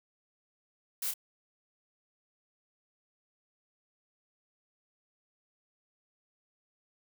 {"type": "noise with echo", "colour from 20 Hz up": "blue", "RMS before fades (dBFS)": -34, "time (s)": [1.02, 1.11], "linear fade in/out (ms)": 5, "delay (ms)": 29, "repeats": 1, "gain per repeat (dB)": -5, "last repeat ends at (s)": 1.139, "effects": []}